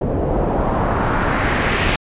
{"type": "noise with low-pass filter sweep", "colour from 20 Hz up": "pink", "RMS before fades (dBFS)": -18, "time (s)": [0.01, 1.96], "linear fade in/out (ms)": 5, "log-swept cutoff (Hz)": [490, 2800], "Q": 1.6, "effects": ["resampled to 8000 Hz"]}